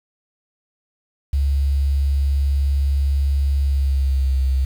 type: tone with pitch glide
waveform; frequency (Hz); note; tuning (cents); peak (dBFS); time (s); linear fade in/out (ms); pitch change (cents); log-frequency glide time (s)
sine; 69.6 to 66.07; C#2 to C2; +8 to +17; -15; 1.33-4.65; 5; -91; 3.61-4.4
effects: 7-bit